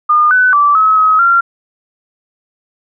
sine tone with pitch steps, 1215 / 1501 / 1163 / 1285 / 1273 / 1378 Hz, D#6 / F#6 / D6 / E6 / D#6 / F6, -42 / +24 / -17 / -45 / +39 / -24 cents, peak -6 dBFS, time 0.09-1.41 s, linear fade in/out 10 ms, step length 220 ms, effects none

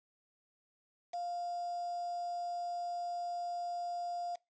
sine tone with quantisation, 700 Hz, F5, 4 cents sharp, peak -36 dBFS, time 1.13-4.36 s, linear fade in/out 10 ms, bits 8, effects noise-tail reverb RT60 0.2 s tail -23 dB re dry + resampled to 16000 Hz

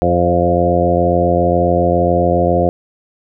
harmonic tone with a mistuned harmonic, 87.31 Hz, F2, in tune, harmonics 1 / 2 / 3 / 4 / 5 / 6 / 7 / 8, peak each -19 / -19 / -23 / -19 / -22 / -16 / -21 / -17 dBFS, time 0.02-2.69 s, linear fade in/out 0 ms, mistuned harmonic 7, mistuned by -15 cents, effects none

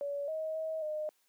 sine tone with pitch steps, 569 / 632 / 637 / 612 Hz, C#5 / D#5 / D#5 / D#5, +45 / +27 / +41 / -29 cents, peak -33 dBFS, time 0.01-1.09 s, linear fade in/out 0 ms, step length 270 ms, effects white hiss -73 dBFS RMS until 1.28 s + high-pass 300 Hz 12 dB/octave

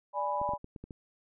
sine chord, G# diminished, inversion second, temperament equal, 587.3 / 830.6 / 987.8 Hz, D5 / G#5 / B5, 0 / 0 / 0 cents, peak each -35 / -34 / -32 dBFS, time 0.13-0.58 s, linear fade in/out 50 ms
clicks, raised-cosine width 3 ms, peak -30 dBFS, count 7, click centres 0.415 / 0.491 / 0.536 / 0.644 / 0.762 / 0.84 / 0.908 s
effects none

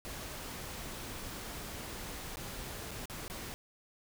pink noise with dropouts, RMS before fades -43 dBFS, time 0.05-3.54 s, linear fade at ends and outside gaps 0 ms, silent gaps 2.358-2.37 / 2.909-2.914 / 3.056-3.098 / 3.28-3.299 s, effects none

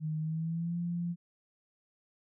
sine tone with pitch glide, 155.56 to 172.6 Hz, D#3 to F3, 0 to -20 cents, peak -31 dBFS, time 0-1.16 s, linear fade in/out 50 ms, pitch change +180 cents, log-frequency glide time 0.19-0.77 s, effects none

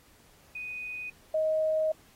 sine tone pair in turn, 2489 / 628 Hz, D#7 / D#5, 0 / +16 cents, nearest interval 2 octaves, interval 2384 cents, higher first, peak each -35 / -24 dBFS, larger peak second, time 0.55-1.1 / 1.34-1.92 s, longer second, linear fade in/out 5 ms, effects pink hiss -60 dBFS RMS until 2.15 s + AAC 48 kbps

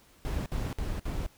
brown noise bursts, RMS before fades -32 dBFS, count 4, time 0.25-1.264 s, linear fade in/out 0 ms, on 210 ms, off 58 ms, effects pink hiss -60 dBFS RMS until 1.37 s

